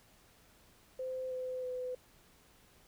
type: tone with pitch steps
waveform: sine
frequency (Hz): 516 / 509.8 / 503.6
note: C5 / C5 / B4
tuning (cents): -24 / -45 / +34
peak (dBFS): -36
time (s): 0.99-1.95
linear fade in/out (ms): 5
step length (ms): 320
effects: pink hiss -64 dBFS RMS until 2.87 s